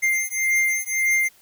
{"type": "beating tone pair", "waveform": "square", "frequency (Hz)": [2100, 2101.8], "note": ["C7", "C7"], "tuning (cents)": [6, 7], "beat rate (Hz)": 1.8, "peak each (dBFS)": -23, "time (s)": [0.02, 1.29], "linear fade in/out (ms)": 20, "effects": ["white hiss -55 dBFS RMS until 1.41 s"]}